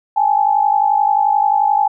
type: tone pair together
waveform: sine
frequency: 808.6 / 860 Hz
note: G#5 / A5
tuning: -46 / -40 cents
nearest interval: minor second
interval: 106 cents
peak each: -14 dBFS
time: 0.16-1.88 s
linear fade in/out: 10 ms
effects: none